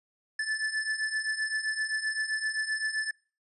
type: beating tone pair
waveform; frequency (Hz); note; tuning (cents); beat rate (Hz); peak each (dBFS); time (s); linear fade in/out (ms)
square; 1741 / 1748.7; A6 / A6; -19 / -11; 7.7; -35 / -31; 0.39-3.11; 5
effects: noise-tail reverb RT60 0.4 s tail -26 dB re dry + resampled to 24000 Hz